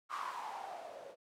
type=noise with low-pass filter sweep; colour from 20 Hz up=violet; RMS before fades=-44 dBFS; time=0.09-1.16 s; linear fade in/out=50 ms; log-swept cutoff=1200 to 520 Hz; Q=7.8; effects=none